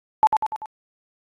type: tone with echo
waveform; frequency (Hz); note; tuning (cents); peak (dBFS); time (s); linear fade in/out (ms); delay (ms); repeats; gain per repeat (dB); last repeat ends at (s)
sine; 868; A5; -24; -10; 0.23-0.27; 0; 97; 4; -5; 0.658
effects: AAC 32 kbps